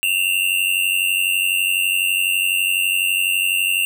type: tone pair together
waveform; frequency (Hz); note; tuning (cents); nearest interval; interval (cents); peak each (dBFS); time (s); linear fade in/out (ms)
square; 2700 / 2792; E7 / F7; +41 / -1; minor second; 58; -20; 0.03-3.85; 0
effects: none